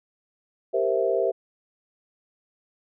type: chord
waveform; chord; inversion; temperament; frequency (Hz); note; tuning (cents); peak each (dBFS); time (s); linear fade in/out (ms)
sine; C dominant seventh; second; equal; 392 / 466.2 / 523.3 / 659.3; G4 / Bb4 / C5 / E5; 0 / 0 / 0 / 0; -26; 0.73-1.32; 20
effects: none

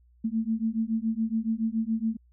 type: beating tone pair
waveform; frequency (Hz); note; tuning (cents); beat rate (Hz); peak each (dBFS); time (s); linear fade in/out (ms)
sine; 220 / 227.1; A3 / A#3; 0 / -45; 7.1; -28; 0.24-2.17; 10
effects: added 60 Hz sine -57 dBFS peak until 2.32 s

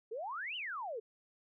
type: exponential two-way sweep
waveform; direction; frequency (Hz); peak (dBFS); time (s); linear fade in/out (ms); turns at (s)
sine; up then down; 415.3 to 3092 to 415.3; -38; 0.11-1; 10; 0.56
effects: none

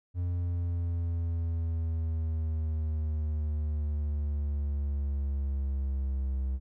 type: exponential sweep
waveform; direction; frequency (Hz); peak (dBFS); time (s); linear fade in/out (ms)
triangle; down; 88.6 to 65.41; -26; 0.14-6.6; 50
effects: none

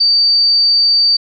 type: tone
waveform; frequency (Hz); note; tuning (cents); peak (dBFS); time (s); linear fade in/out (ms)
sine; 4617; D8; -30; -8; 0-1.17; 10
effects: none

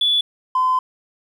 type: tone pair in turn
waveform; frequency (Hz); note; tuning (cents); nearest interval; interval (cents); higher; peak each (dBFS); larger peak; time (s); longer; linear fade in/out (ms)
triangle; 3442 / 1023.3; A7 / C6; -39 / -39; octave + major sixth; 2100; first; -11; neither; 0.01-0.21 / 0.55-0.79; second; 5
effects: tanh soft clip ceiling -12 dBFS

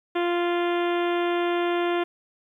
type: harmonic tone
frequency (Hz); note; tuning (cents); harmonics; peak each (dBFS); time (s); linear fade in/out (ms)
348.1; F4; -6; 1 / 2 / 3 / 4 / 5 / 6 / 7 / 8 / 9 / 10; -23 / -29 / -33 / -35 / -37 / -39 / -40 / -41 / -42 / -43; 0.15-2.04; 10
effects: 10-bit

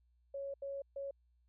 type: tone bursts at uneven times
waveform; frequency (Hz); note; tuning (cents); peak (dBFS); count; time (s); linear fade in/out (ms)
sine; 554.4; C#5; 0; -39; 3; 0.34-0.54 / 0.62-0.82 / 0.96-1.11; 5
effects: added 60 Hz sine -69 dBFS peak until 1.48 s

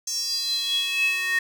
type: tone with high-pass filter sweep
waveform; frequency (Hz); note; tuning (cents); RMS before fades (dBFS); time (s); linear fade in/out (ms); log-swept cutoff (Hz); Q
square; 370; F#4; 0; -25; 0.07-1.39; 5; 6100 to 1900; 9.9
effects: none

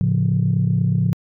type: chord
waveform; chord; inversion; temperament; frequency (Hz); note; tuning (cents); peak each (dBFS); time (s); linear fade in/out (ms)
sine; A augmented; none; equal; 110 / 138.59 / 174.61; A2 / C#3 / E#3; 0 / 0 / 0; -19; 0.01-1.13; 0
effects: tanh soft clip ceiling -8 dBFS

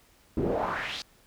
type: noise with band-pass filter sweep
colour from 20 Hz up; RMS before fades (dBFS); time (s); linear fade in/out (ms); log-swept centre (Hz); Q
brown; -30; 0.37-1.02; 2; 260 to 4700; 3
effects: pink hiss -61 dBFS RMS until 1.26 s

